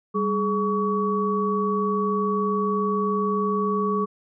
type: tone cluster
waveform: sine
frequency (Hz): 197.1 / 420.3 / 1130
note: G3 / G#4 / C#6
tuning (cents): +10 / +21 / +33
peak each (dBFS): -25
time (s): 0.14-4.06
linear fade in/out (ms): 20
effects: none